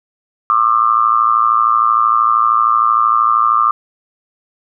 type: tone with amplitude modulation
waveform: sine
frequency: 1198 Hz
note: D6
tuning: 34 cents sharp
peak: -5 dBFS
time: 0.5-3.71 s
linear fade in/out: 0 ms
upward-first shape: sine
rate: 113 Hz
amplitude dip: 95%
effects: none